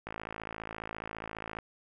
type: click train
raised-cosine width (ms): 0.5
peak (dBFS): -23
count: 84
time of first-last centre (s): 0.07-1.587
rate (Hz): 54.7
effects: none